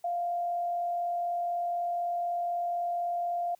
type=tone with frequency modulation; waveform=sine; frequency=697 Hz; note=F5; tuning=4 cents flat; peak=-28 dBFS; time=0.04-3.55 s; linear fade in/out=5 ms; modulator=44 Hz; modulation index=0.27; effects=white hiss -68 dBFS RMS until 3.59 s